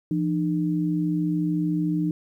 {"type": "tone pair together", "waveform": "sine", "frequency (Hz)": [169.73, 303.3], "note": ["F3", "D#4"], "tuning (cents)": [-49, -44], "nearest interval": "minor seventh", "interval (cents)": 1005, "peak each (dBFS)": -24, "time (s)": [0.11, 2.11], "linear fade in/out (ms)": 2, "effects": ["10-bit"]}